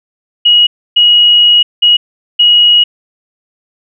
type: tone bursts at uneven times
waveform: sine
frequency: 2900 Hz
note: F#7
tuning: 35 cents flat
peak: -3 dBFS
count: 4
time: 0.45-0.67 / 0.96-1.63 / 1.82-1.97 / 2.39-2.84 s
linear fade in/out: 10 ms
effects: none